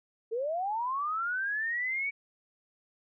sine linear sweep, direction up, 430 to 2272 Hz, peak -29 dBFS, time 0.31-2.11 s, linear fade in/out 20 ms, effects none

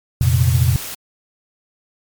white noise, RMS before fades -29 dBFS, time 0.21-0.95 s, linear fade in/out 10 ms
sine chord, F suspended fourth, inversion none, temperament just, 87.31 / 116.41 / 130.96 Hz, F2 / Bb2 / C3, 0 / -2 / +2 cents, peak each -16 dBFS, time 0.21-0.76 s, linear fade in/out 0 ms
effects MP3 96 kbps

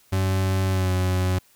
40% pulse tone with pitch glide, 95 to 92.14 Hz, F#2 to F#2, +46 to -7 cents, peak -19 dBFS, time 0.12-1.39 s, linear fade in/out 10 ms, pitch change -53 cents, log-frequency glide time 0.7-0.92 s, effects white hiss -58 dBFS RMS until 1.55 s

